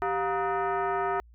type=tone with frequency modulation; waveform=sine; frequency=159 Hz; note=D#3; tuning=38 cents sharp; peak=-25 dBFS; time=0.02-1.2 s; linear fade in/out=0 ms; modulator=550 Hz; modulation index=2.3; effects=added 58 Hz sine -51 dBFS peak until 1.34 s